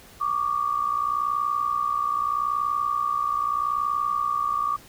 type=tone pair together; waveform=sine; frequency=1135.2 / 1196 Hz; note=C#6 / D6; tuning=+41 / +31 cents; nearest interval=minor second; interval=90 cents; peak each=-25 dBFS; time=0.2-4.77 s; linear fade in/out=20 ms; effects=pink hiss -49 dBFS RMS until 4.88 s